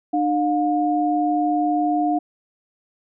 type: tone pair together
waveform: sine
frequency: 301 / 713.8 Hz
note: D4 / F5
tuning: +43 / +38 cents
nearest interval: octave + minor third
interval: 1495 cents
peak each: -20 dBFS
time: 0.13-2.19 s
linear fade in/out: 10 ms
effects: none